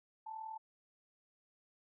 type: tone with amplitude modulation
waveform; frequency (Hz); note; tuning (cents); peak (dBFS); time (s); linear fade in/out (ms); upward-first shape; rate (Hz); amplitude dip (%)
sine; 880; A5; 0; -40; 0.26-0.58; 10; sine; 40.2; 60
effects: none